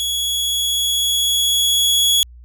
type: tone with level ramp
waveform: sawtooth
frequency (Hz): 3356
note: G#7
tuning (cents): +17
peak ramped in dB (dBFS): -16 to -9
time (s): 0-2.23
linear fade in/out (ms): 0
effects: added 60 Hz sine -38 dBFS peak until 2.44 s